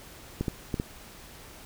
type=clicks; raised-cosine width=3 ms; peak=-15 dBFS; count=4; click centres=0.41 / 0.482 / 0.742 / 0.799 s; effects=pink hiss -48 dBFS RMS until 1.65 s